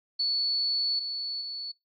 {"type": "tone with level steps", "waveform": "sine", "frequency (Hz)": 4435, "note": "C#8", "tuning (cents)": 0, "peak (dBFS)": [-24, -30, -33], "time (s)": [0.19, 1.72], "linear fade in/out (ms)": 10, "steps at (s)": [0.99, 1.41], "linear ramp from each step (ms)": 5, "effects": ["noise-tail reverb RT60 0.2 s tail -24 dB re dry", "AAC 32 kbps"]}